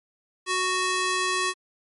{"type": "tone with high-pass filter", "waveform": "square", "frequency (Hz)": 370, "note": "F#4", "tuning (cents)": 0, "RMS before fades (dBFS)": -25, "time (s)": [0.46, 1.54], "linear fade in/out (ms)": 50, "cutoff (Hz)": 930, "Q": 0.64, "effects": ["MP3 48 kbps"]}